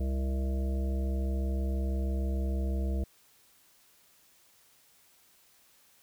harmonic tone, 66.2 Hz, C2, 21 cents sharp, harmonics 1 / 3 / 5 / 7 / 9 / 10, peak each -28 / -38 / -42 / -45 / -47 / -48 dBFS, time 0-3.04 s, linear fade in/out 5 ms, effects white hiss -63 dBFS RMS until 6.02 s

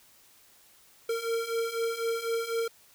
square beating tone pair, 456.5 / 460.5 Hz, A#4 / A#4, -36 / -21 cents, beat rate 4 Hz, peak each -34 / -31 dBFS, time 1.09-2.68 s, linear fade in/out 5 ms, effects white hiss -59 dBFS RMS until 2.94 s

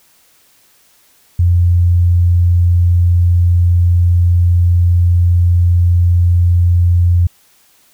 sine tone, 87.5 Hz, F2, 4 cents sharp, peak -7 dBFS, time 1.39-7.27 s, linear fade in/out 5 ms, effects white hiss -51 dBFS RMS until 7.93 s

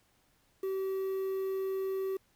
triangle tone with quantisation, 383.4 Hz, G4, 38 cents flat, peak -29 dBFS, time 0.63-2.17 s, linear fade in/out 5 ms, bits 9, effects pink hiss -70 dBFS RMS until 2.35 s

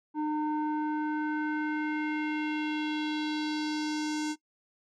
square tone with low-pass filter sweep, 304.2 Hz, D#4, 39 cents flat, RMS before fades -31 dBFS, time 0.14-4.36 s, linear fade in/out 50 ms, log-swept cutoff 790 to 6900 Hz, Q 2.4, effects noise-tail reverb RT60 0.1 s tail -20 dB re dry

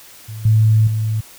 sine tone with level steps, 109.4 Hz, A2, 9 cents flat, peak -27 / -9 / -16 dBFS, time 0.28-1.21 s, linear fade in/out 10 ms, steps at 0.45 / 0.87 s, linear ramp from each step 5 ms, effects white hiss -42 dBFS RMS until 1.38 s

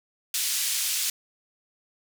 white band-pass noise, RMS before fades -27 dBFS, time 0.34-1.1 s, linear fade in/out 2 ms, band 2800 to 11000 Hz, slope 12 dB/octave, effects none

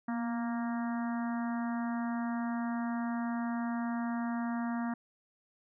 harmonic tone with a mistuned harmonic, 233.1 Hz, A#3, in tune, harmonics 1 / 3 / 4 / 5 / 6 / 7 / 8, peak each -32 / -42 / -44 / -46 / -48 / -49 / -50 dBFS, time 0.08-4.94 s, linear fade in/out 5 ms, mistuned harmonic 1, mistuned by +31 cents, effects none

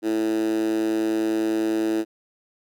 10% pulse tone with high-pass filter, 110 Hz, A2, in tune, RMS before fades -23 dBFS, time 0.02-2.05 s, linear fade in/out 50 ms, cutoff 310 Hz, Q 7.1, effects none

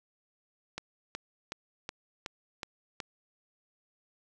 click train, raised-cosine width 0.2 ms, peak -19 dBFS, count 7, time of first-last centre 0.78-3.002 s, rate 2.7 Hz, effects 9-bit

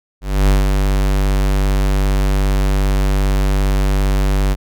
square tone with ADSR envelope, 48.73 Hz, G1, 10 cents flat, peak -9 dBFS, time 0.21-4.56 s, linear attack 270 ms, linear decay 160 ms, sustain -4 dB, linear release 38 ms, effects none

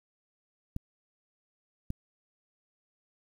clicks, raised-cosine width 5 ms, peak -21 dBFS, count 2, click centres 0.764 / 1.904 s, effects 9-bit

